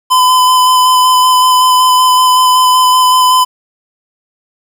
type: tone with vibrato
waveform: square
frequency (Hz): 1013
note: B5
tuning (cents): +44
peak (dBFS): -6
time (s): 0.1-3.45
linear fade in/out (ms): 20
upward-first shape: square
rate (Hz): 5.3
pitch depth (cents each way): 10
effects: 7-bit